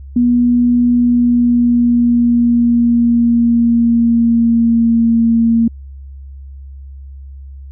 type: tone with pitch glide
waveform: sine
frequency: 242.2 to 229.7 Hz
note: B3 to A#3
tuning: -34 to -25 cents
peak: -8 dBFS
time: 0.16-5.68 s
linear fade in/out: 5 ms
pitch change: -91 cents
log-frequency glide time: 0.92-5.2 s
effects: added 68 Hz sine -29 dBFS peak until 7.71 s